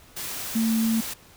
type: tone in noise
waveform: sine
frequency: 224.6 Hz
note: A3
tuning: 36 cents sharp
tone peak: -20 dBFS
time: 0.55-1.01 s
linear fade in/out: 10 ms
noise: white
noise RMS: -33 dBFS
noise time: 0.16-1.14 s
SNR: +10 dB
effects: pink hiss -52 dBFS RMS until 1.36 s